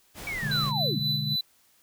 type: noise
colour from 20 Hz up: pink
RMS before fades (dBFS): -40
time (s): 0.14-0.73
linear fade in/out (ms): 50
type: linear sweep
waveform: sine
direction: down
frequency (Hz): 2309 to 130.81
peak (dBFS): -30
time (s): 0.27-1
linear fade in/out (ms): 2
type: chord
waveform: sine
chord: G# diminished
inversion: first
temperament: equal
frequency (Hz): 123.47 / 146.83 / 207.7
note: B2 / D3 / G#3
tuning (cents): 0 / 0 / 0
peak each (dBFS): -35 / -30 / -35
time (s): 0.42-1.36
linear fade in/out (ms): 10
type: tone with tremolo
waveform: triangle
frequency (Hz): 3991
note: B7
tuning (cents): +17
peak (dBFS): -23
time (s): 0.51-1.41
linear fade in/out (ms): 5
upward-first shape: sine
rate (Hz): 3.8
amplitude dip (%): 60
effects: white hiss -63 dBFS RMS until 1.82 s